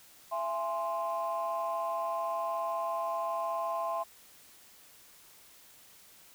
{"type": "chord", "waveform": "sine", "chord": "E augmented", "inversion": "none", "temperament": "equal with one note detuned", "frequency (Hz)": [671.6, 830.6, 1046.5], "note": ["E5", "G#5", "B#5"], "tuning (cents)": [32, 0, 0], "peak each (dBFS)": [-33, -38, -33], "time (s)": [0.31, 4.04], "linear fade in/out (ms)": 20, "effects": ["tanh soft clip ceiling -24 dBFS", "white hiss -57 dBFS RMS until 6.34 s"]}